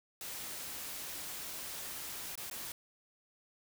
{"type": "noise with dropouts", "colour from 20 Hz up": "white", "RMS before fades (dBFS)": -43, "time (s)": [0.21, 2.72], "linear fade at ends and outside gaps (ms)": 2, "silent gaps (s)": [[2.355, 2.376], [2.499, 2.511]], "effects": []}